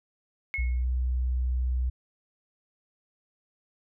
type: tone with exponential decay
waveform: sine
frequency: 2181 Hz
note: C#7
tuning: 29 cents flat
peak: -26 dBFS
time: 0.54-0.84 s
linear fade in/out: 0 ms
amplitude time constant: 65 ms
type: tone with pitch glide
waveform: sine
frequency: 61.8 to 62.66 Hz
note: B1 to B1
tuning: +2 to +26 cents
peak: -24 dBFS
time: 0.58-1.9 s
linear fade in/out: 10 ms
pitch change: +24 cents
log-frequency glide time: 0.78-0.88 s
effects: none